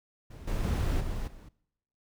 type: noise with level steps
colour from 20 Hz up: brown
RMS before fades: -44 / -30 / -28 / -34 / -48 dBFS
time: 0.3-1.49 s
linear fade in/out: 10 ms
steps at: 0.47 / 0.63 / 1 / 1.27 s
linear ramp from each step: 10 ms
effects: noise-tail reverb RT60 0.8 s tail -22 dB re dry